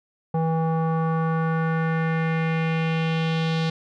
square tone with low-pass filter sweep, 162.1 Hz, E3, 29 cents flat, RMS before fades -23 dBFS, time 0.34-3.7 s, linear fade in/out 5 ms, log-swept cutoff 790 to 4000 Hz, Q 2.4, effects none

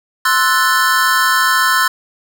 square chord, F# half-diminished seventh, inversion second, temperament equal, 1046.5 / 1318.5 / 1480 / 1760 Hz, C6 / E6 / F#6 / A6, 0 / 0 / 0 / 0 cents, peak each -17 / -18 / -17 / -18 dBFS, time 0.25-1.88 s, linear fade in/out 5 ms, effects none

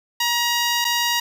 10% pulse tone with dropouts, 950 Hz, A#5, 33 cents sharp, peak -10 dBFS, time 0.2-1.2 s, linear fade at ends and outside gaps 5 ms, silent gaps 0.845-0.849 s, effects none

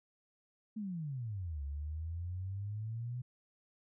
sine exponential two-way sweep, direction down then up, 223.6 to 69.3 to 125.8 Hz, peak -37 dBFS, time 0.76-3.22 s, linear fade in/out 10 ms, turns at 1.63 s, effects none

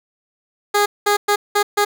15% pulse tone bursts at uneven times, 411.5 Hz, G#4, 16 cents flat, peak -7 dBFS, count 5, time 0.74-0.86 / 1.06-1.17 / 1.28-1.36 / 1.55-1.63 / 1.77-1.85 s, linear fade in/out 10 ms, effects none

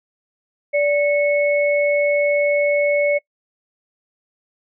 sine tone pair together, 581 / 2200 Hz, D5 / C#7, -19 / -14 cents, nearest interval octave + major seventh, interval 2305 cents, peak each -15 / -21 dBFS, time 0.73-3.19 s, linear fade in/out 20 ms, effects noise-tail reverb RT60 0.1 s tail -24 dB re dry

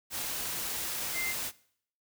sine tone in noise, 2087 Hz, C7, 5 cents flat, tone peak -32 dBFS, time 1.13-1.35 s, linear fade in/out 50 ms, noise white, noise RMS -35 dBFS, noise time 0.1-1.52 s, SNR 0 dB, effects noise-tail reverb RT60 0.6 s tail -20 dB re dry

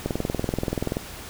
click train, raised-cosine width 2 ms, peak -11 dBFS, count 20, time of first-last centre 0.06-0.969 s, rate 20.9 Hz, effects pink hiss -39 dBFS RMS until 1.29 s

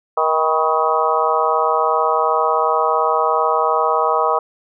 harmonic tone with a mistuned harmonic, 157.9 Hz, D#3, 26 cents sharp, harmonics 3 / 4 / 5 / 6 / 7 / 8, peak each -21 / -21 / -21 / -21 / -21 / -21 dBFS, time 0.17-4.39 s, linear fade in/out 5 ms, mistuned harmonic 6, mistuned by +63 cents, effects none

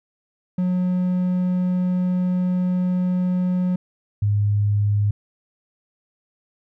triangle / sine tone pair in turn, 181.4 / 103.12 Hz, F#3 / G#2, -34 / -12 cents, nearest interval minor seventh, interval 978 cents, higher first, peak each -16 dBFS, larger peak neither, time 0.58-3.76 / 4.22-5.11 s, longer first, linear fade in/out 5 ms, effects none

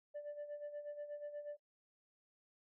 sine tone with tremolo, 587.3 Hz, D5, in tune, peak -39 dBFS, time 0.14-1.57 s, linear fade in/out 20 ms, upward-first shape sine, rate 8.3 Hz, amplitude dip 70%, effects noise-tail reverb RT60 0.1 s tail -19 dB re dry + tanh soft clip ceiling -41 dBFS

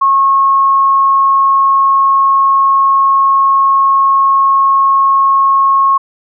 sine tone, 1090 Hz, C#6, 29 cents flat, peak -6 dBFS, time 0.01-5.98 s, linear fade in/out 10 ms, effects none

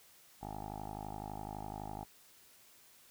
10% pulse tone with low-pass filter, 51.91 Hz, G#1, in tune, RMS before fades -44 dBFS, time 0.41-2.05 s, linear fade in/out 20 ms, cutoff 830 Hz, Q 6.6, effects white hiss -62 dBFS RMS until 3.1 s

